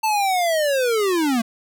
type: linear sweep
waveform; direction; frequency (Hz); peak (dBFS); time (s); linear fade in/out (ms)
square; down; 890 to 220; -18; 0.03-1.42; 10
effects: none